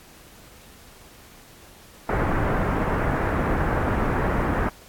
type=low-pass noise; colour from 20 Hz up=pink; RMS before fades=-23 dBFS; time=2.09-4.69 s; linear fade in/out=2 ms; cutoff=1700 Hz; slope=24 dB/octave; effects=pink hiss -49 dBFS RMS until 4.88 s + AAC 64 kbps